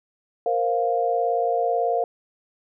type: chord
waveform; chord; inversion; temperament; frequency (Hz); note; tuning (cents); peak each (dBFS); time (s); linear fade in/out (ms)
sine; Bb suspended second; none; just; 466.2 / 524.4 / 699.2; Bb4 / C5 / F5; 0 / +4 / +2; -24 / -27 / -22; 0.46-2.04; 2
effects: none